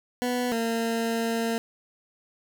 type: tone pair in turn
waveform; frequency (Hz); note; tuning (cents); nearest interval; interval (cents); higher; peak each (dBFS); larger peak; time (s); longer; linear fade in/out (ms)
20% pulse; 246.9 / 228.8; B3 / A#3; 0 / -32; minor second; 132; first; -20; neither; 0.22-0.52 / 0.52-1.58; second; 0
effects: none